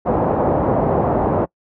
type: low-pass noise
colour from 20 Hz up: white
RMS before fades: -17 dBFS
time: 0.05-1.46 s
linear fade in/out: 20 ms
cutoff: 800 Hz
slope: 24 dB/octave
effects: noise-tail reverb RT60 0.1 s tail -25 dB re dry + high-pass 60 Hz 12 dB/octave